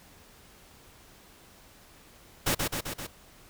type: noise with echo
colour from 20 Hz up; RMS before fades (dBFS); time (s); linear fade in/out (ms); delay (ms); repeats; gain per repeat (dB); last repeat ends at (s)
pink; -26; 2.46-2.55; 10; 130; 4; -3; 3.07
effects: pink hiss -55 dBFS RMS until 3.49 s